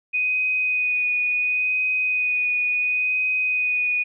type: tone with vibrato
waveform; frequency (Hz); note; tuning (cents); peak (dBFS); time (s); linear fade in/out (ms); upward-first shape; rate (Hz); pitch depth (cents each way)
sine; 2489; D#7; 0; -19; 0.13-4.04; 20; sine; 0.71; 15
effects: none